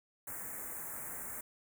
white band-stop noise, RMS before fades -43 dBFS, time 0.27-1.41 s, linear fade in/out 5 ms, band 2100 to 7300 Hz, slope 48 dB/octave, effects none

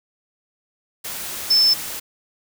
sine tone in noise, 5274 Hz, E8, in tune, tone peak -12 dBFS, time 1.5-1.74 s, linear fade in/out 10 ms, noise white, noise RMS -30 dBFS, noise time 1.04-2 s, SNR +15 dB, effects none

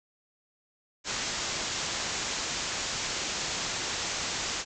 white low-pass noise, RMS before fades -33 dBFS, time 1.04-4.65 s, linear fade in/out 50 ms, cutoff 7500 Hz, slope 96 dB/octave, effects none

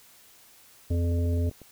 harmonic tone, 85.6 Hz, F2, 34 cents flat, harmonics 1 / 3 / 5 / 7, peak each -23 / -33 / -37 / -40 dBFS, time 0.9-1.5 s, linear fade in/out 10 ms
clicks, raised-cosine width 2 ms, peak -32 dBFS, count 11, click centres 0.913 / 0.947 / 1.046 / 1.116 / 1.186 / 1.258 / 1.333 / 1.375 / 1.468 / 1.513 / 1.617 s
effects white hiss -55 dBFS RMS until 1.71 s

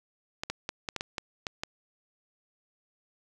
clicks, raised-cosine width 0.2 ms, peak -15 dBFS, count 9, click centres 0.435 / 0.5 / 0.691 / 0.888 / 0.963 / 1.009 / 1.182 / 1.468 / 1.635 s, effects 8-bit

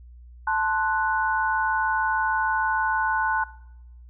sine chord, F# diminished, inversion first, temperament equal, 880 / 1046.5 / 1480 Hz, A5 / C6 / F#6, 0 / 0 / 0 cents, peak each -24 / -28 / -25 dBFS, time 0.47-3.44 s, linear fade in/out 5 ms, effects noise-tail reverb RT60 0.8 s tail -20 dB re dry + added 60 Hz sine -43 dBFS peak until 4.09 s

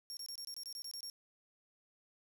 30% pulse tone bursts, 5540 Hz, F8, 15 cents flat, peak -39 dBFS, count 11, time 0.1-1.099 s, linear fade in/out 0 ms, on 69 ms, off 24 ms, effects 11-bit

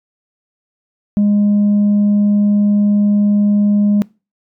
sine tone, 205.7 Hz, G#3, 16 cents flat, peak -7 dBFS, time 1.17-4.02 s, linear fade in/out 0 ms, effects noise-tail reverb RT60 0.3 s tail -25 dB re dry + tanh soft clip ceiling -8 dBFS

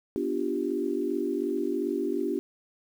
sine chord, G dominant seventh, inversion first, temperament equal, 246.9 / 293.7 / 349.2 / 392 Hz, B3 / D4 / F4 / G4, 0 / 0 / 0 / 0 cents, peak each -34 / -31 / -31 / -31 dBFS, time 0.16-2.39 s, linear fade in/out 0 ms, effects 9-bit

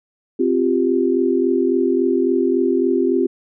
sine chord, C suspended fourth, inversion none, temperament just, 261.6 / 348.8 / 392.4 Hz, C4 / F4 / G4, 0 / -2 / +2 cents, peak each -19 / -18 / -19 dBFS, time 0.39-3.27 s, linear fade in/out 10 ms, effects none

